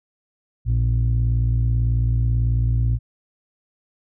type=tone pair together; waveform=sine; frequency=58.27 / 116.54 Hz; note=A#1 / A#2; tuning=0 / 0 cents; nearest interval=octave; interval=1200 cents; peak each=-17 dBFS; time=0.65-2.99 s; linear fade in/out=50 ms; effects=tanh soft clip ceiling -13 dBFS